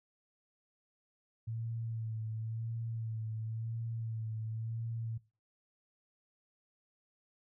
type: tone with vibrato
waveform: sine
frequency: 112.5 Hz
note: A2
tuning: 39 cents sharp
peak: -36 dBFS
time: 1.47-5.18 s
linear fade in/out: 10 ms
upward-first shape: sine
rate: 0.95 Hz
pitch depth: 35 cents each way
effects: noise-tail reverb RT60 0.3 s tail -19 dB re dry